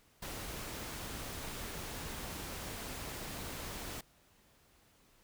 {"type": "noise", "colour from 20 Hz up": "pink", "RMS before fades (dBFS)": -43, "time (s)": [0.22, 4.01], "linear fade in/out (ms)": 5, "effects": ["pink hiss -67 dBFS RMS until 5.23 s"]}